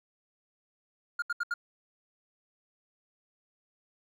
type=tone bursts; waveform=triangle; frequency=1414 Hz; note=F6; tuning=21 cents sharp; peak=-26 dBFS; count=4; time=1.19-1.54 s; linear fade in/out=5 ms; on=32 ms; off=74 ms; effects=none